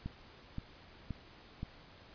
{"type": "click train", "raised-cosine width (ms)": 5, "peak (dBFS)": -26, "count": 4, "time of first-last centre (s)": [0.06, 1.631], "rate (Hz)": 1.91, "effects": ["pink hiss -57 dBFS RMS until 2.14 s", "resampled to 11025 Hz"]}